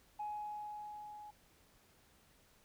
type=tone with level ramp; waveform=sine; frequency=839 Hz; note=G#5; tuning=17 cents sharp; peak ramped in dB=-37 to -49 dBFS; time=0.19-1.31 s; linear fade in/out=10 ms; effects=tanh soft clip ceiling -35 dBFS + pink hiss -68 dBFS RMS until 2.64 s